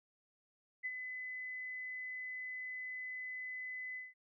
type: tone with ADSR envelope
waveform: sine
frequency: 2014 Hz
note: B6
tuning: 33 cents sharp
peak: -35 dBFS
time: 0.83-4.14 s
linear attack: 27 ms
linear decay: 43 ms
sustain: -6 dB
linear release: 180 ms
effects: none